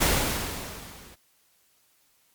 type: noise with level ramp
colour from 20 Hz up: pink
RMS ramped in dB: -20 to -50 dBFS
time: 0-1.16 s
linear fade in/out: 20 ms
effects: white hiss -65 dBFS RMS until 2.34 s + MP3 96 kbps